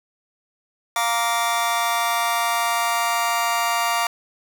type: chord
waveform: sawtooth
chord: Bb major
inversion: second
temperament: just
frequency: 699.2 / 932.3 / 1165.4 Hz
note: F5 / Bb5 / D6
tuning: +2 / 0 / -14 cents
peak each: -20 dBFS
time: 0.96-4.07 s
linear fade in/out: 2 ms
effects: none